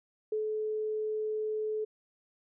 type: tone with ADSR envelope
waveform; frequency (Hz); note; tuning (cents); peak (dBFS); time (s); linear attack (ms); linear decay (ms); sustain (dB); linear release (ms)
sine; 430.8; A4; -37; -28; 0.32-1.85; 4; 120; -2; 12
effects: none